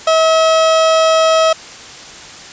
30% pulse tone, 643 Hz, E5, 43 cents flat, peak -6 dBFS, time 0.07-1.53 s, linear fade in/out 5 ms, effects white hiss -33 dBFS RMS until 2.52 s + resampled to 16000 Hz

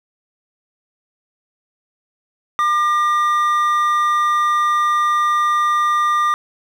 triangle tone pair together, 1200 / 1904.9 Hz, D6 / A#6, +37 / +37 cents, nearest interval minor sixth, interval 800 cents, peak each -12 / -24 dBFS, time 2.59-6.34 s, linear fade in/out 0 ms, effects 8-bit

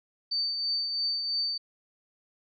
sine tone with tremolo, 4580 Hz, D8, 44 cents flat, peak -25 dBFS, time 0.31-1.58 s, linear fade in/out 10 ms, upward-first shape triangle, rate 3 Hz, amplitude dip 45%, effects none

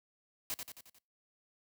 white noise with echo, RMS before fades -37 dBFS, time 0.5-0.54 s, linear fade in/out 0 ms, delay 89 ms, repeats 5, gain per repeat -5 dB, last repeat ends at 0.985 s, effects noise-tail reverb RT60 0.3 s tail -25 dB re dry + high-pass 60 Hz 12 dB/octave

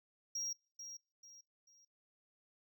triangle tone with echo, 5630 Hz, F8, 13 cents sharp, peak -36 dBFS, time 0.35-0.53 s, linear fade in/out 5 ms, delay 440 ms, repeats 3, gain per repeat -9 dB, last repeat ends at 1.85 s, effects noise-tail reverb RT60 0.4 s tail -25 dB re dry

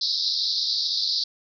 pink band-pass noise, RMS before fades -25 dBFS, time 0.01-1.24 s, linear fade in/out 5 ms, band 3800 to 5200 Hz, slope 96 dB/octave, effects none

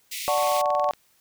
pink high-pass noise, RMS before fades -33 dBFS, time 0.11-0.62 s, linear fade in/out 10 ms, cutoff 2000 Hz, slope 96 dB/octave
sine chord, D major seventh, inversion none, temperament equal, 587.3 / 740 / 880 / 1108.7 Hz, D5 / F#5 / A5 / C#6, 0 / 0 / 0 / 0 cents, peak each -24 / -25 / -29 / -26 dBFS, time 0.28-0.91 s, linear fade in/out 0 ms
click train, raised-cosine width 0.2 ms, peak -21 dBFS, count 13, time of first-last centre 0.38-0.936 s, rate 21.6 Hz
effects white hiss -63 dBFS RMS until 1.2 s

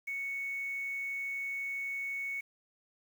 sine tone with quantisation, 2217 Hz, C#7, in tune, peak -34 dBFS, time 0.07-2.41 s, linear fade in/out 10 ms, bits 9, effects none

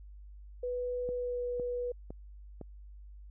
sine tone with pitch glide, 493.9 to 489.1 Hz, B4 to B4, 0 to -17 cents, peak -32 dBFS, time 0.63-1.92 s, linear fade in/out 5 ms, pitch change -17 cents, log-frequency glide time 1.09-1.41 s
click train, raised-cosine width 2 ms, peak -29 dBFS, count 4, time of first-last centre 1.09-2.613 s, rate 1.97 Hz
effects added 50 Hz sine -47 dBFS peak until 3.3 s

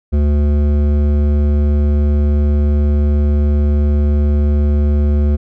triangle tone with hard clipping, 73.1 Hz, D2, 7 cents flat, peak -12 dBFS, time 0.12-5.37 s, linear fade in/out 20 ms, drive 16 dB, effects none

